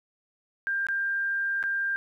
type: tone with dropouts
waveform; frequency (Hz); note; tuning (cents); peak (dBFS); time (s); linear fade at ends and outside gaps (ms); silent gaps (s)
sine; 1593; G6; +27; -25; 0.67-1.96; 0; 0.868-0.886 / 1.628-1.638
effects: 11-bit